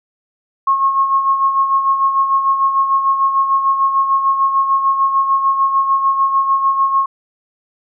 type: tone with tremolo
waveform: sine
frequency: 1086 Hz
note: C#6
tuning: 36 cents flat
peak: -9 dBFS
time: 0.67-7.06 s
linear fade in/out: 5 ms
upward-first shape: sine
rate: 6.7 Hz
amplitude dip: 55%
effects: none